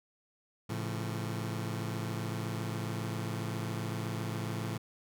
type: chord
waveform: sawtooth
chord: A augmented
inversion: none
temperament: just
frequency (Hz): 110 / 137.5 / 171.88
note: A2 / C#3 / E#3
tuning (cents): 0 / -14 / -27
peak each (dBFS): -32 / -37 / -36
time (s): 0.69-4.78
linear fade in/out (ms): 10
effects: none